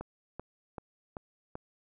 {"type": "click train", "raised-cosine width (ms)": 1, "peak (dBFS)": -25, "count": 5, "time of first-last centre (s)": [0.01, 1.554], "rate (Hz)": 2.59, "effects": []}